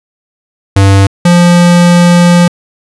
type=tone pair in turn; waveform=square; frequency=98 / 174.62 Hz; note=G2 / F3; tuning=0 / 0 cents; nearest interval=minor seventh; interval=1000 cents; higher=second; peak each=-3 dBFS; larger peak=neither; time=0.76-1.07 / 1.25-2.48 s; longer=second; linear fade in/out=5 ms; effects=resampled to 24000 Hz